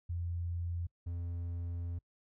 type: tone pair in turn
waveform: sine / triangle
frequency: 86.2 / 86.2 Hz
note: F2 / F2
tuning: -22 / -22 cents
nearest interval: unison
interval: 0 cents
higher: neither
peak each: -34 / -34 dBFS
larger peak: neither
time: 0.09-0.87 / 1.06-1.99 s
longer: second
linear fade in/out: 10 ms
effects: noise-tail reverb RT60 0.1 s tail -25 dB re dry